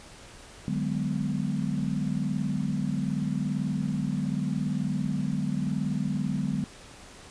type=chord; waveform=sine; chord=G# half-diminished seventh; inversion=second; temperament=just; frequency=149.51 / 186.89 / 207.7 / 249.2 Hz; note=D3 / F#3 / G#3 / B3; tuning=+31 / +18 / 0 / +16 cents; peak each=-31 / -31 / -31 / -33 dBFS; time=0.68-6.64 s; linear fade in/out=0 ms; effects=pink hiss -48 dBFS RMS until 7.3 s + resampled to 22050 Hz